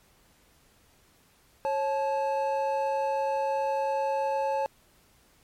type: tone pair together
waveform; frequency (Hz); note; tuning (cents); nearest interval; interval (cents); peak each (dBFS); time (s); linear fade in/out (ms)
triangle; 546 / 866.7; C#5 / A5; -26 / -26; minor sixth; 800; -26; 1.65-4.66; 0
effects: pink hiss -62 dBFS RMS until 5.43 s + MP3 64 kbps